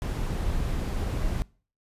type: noise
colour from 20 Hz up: brown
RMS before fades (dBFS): -28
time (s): 0.02-1.42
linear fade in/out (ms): 0
effects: noise-tail reverb RT60 0.4 s tail -23 dB re dry + resampled to 32000 Hz